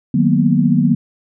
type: chord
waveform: sine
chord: B major seventh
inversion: first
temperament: just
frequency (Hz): 154.34 / 185.21 / 231.5 / 246.9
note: D#3 / F#3 / A#3 / B3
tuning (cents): -14 / +2 / -12 / 0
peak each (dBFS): -16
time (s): 0.14-0.95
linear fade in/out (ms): 5
effects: none